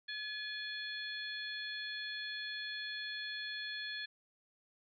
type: harmonic tone with a mistuned harmonic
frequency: 854 Hz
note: G#5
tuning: 48 cents sharp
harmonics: 2 / 3 / 4 / 5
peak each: -42 / -51 / -45 / -46 dBFS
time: 0.08-4.06 s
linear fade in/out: 10 ms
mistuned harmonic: 3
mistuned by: -76 cents
effects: none